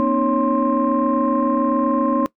sine tone cluster, 236.7 / 264 / 305.3 / 552 / 1053 Hz, A#3 / C4 / D#4 / C#5 / C6, +27 / +16 / -33 / -7 / +11 cents, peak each -21 dBFS, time 0-2.26 s, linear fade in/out 0 ms, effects noise-tail reverb RT60 0.1 s tail -21 dB re dry + tanh soft clip ceiling -8 dBFS

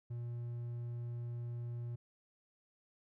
triangle tone, 119.3 Hz, A#2, 41 cents sharp, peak -37 dBFS, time 0.1-1.96 s, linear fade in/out 10 ms, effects none

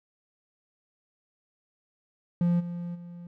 triangle tone with level steps, 173.6 Hz, F3, 10 cents flat, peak -19 / -30 / -38 dBFS, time 2.41-3.27 s, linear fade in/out 2 ms, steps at 2.59 / 2.94 s, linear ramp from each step 20 ms, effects none

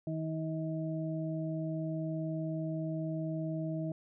harmonic tone, 159.2 Hz, D#3, 40 cents sharp, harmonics 1 / 2 / 4, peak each -35 / -38 / -41 dBFS, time 0.07-3.92 s, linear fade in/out 2 ms, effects none

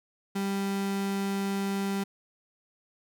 35% pulse tone, 197 Hz, G3, 9 cents sharp, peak -26 dBFS, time 0.35-2.04 s, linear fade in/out 10 ms, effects none

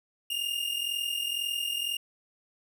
45% pulse tone pair together, 2794 / 2836 Hz, F7 / F7, 0 / +26 cents, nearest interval unison, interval 26 cents, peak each -34 / -31 dBFS, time 0.3-1.97 s, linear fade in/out 5 ms, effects none

